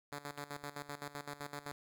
5% pulse tone with tremolo, 144.4 Hz, D3, 29 cents flat, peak -30 dBFS, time 0.12-1.72 s, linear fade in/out 5 ms, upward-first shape square, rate 7.8 Hz, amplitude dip 80%, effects none

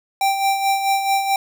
square tone with tremolo, 784 Hz, G5, in tune, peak -15 dBFS, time 0.21-1.36 s, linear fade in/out 2 ms, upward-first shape sine, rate 4.6 Hz, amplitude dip 55%, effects none

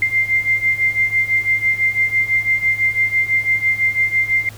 sine beating tone pair, 2093 / 2099 Hz, C7 / C7, 0 / +5 cents, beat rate 6 Hz, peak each -19 / -16 dBFS, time 0.02-4.49 s, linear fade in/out 2 ms, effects added 106 Hz sine -36 dBFS peak until 4.57 s + pink hiss -41 dBFS RMS until 4.57 s

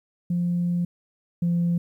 sine tone pair in turn, 174.61 / 172.11 Hz, F3 / F3, 0 / -25 cents, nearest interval unison, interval 25 cents, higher first, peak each -20 / -18 dBFS, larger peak second, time 0.3-0.85 / 1.42-1.78 s, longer first, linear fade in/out 5 ms, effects tanh soft clip ceiling -17 dBFS + 10-bit

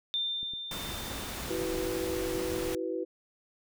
sine tone with exponential decay, 3590 Hz, A7, 34 cents sharp, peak -27 dBFS, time 0.14-2.26 s, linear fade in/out 0 ms, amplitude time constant 460 ms
clicks, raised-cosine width 3 ms, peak -37 dBFS, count 4, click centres 0.43 / 0.536 / 1.401 / 1.988 s
pink noise, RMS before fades -38 dBFS, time 0.71-2.75 s, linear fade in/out 2 ms
sine chord, E suspended second, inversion none, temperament equal with one note detuned, 329.6 / 377.1 / 493.9 Hz, E4 / F#4 / B4, 0 / +33 / 0 cents, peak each -35 dBFS, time 1.49-3.05 s, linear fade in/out 20 ms
effects none

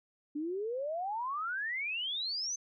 sine exponential sweep, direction up, 286.1 to 6300 Hz, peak -33 dBFS, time 0.35-2.56 s, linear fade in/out 10 ms, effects none

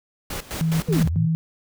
pink noise with tremolo, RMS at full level -30 dBFS, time 0.3-1.09 s, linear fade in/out 5 ms, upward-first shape square, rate 4.8 Hz, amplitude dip 80%
sine tone bursts, 161.9 Hz, E3, 31 cents flat, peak -18 dBFS, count 3, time 0.61-1.35 s, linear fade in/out 0 ms, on 190 ms, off 85 ms
sine linear two-way sweep, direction down then up, 524 to 69.2 to 133 Hz, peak -21 dBFS, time 0.87-1.29 s, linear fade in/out 50 ms, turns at 1.07 s
effects none

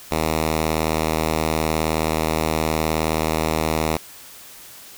5% pulse tone, 79.1 Hz, D#2, 29 cents sharp, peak -8 dBFS, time 0.11-3.97 s, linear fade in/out 5 ms, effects white hiss -42 dBFS RMS until 4.97 s

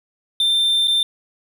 triangle tone with dropouts, 3578 Hz, A7, 28 cents sharp, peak -13 dBFS, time 0.4-1.03 s, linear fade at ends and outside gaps 2 ms, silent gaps 0.874-0.88 s, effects none

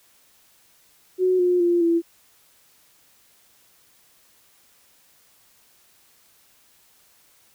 sine tone with pitch steps, 368.8 / 357.7 / 346.9 / 336.4 Hz, F#4 / F4 / F4 / E4, -6 / +41 / -12 / +35 cents, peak -16 dBFS, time 1.18-2.02 s, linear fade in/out 50 ms, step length 210 ms, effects white hiss -58 dBFS RMS until 7.54 s

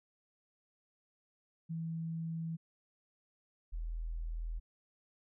sine tone pair in turn, 163.7 / 41 Hz, E3 / E1, -12 / -9 cents, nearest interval 2 octaves, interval 2397 cents, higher first, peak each -36 / -36 dBFS, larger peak neither, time 1.69-2.57 / 3.72-4.6 s, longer neither, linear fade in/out 20 ms, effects none

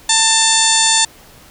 harmonic tone with a mistuned harmonic, 891 Hz, A5, 22 cents sharp, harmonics 1 / 2 / 3 / 4 / 5 / 6 / 7 / 8 / 9 / 10, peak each -19 / -21 / -24 / -17 / -19 / -25 / -20 / -16 / -27 / -19 dBFS, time 0.09-1.05 s, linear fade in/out 5 ms, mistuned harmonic 7, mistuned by -18 cents, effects pink hiss -43 dBFS RMS until 1.5 s

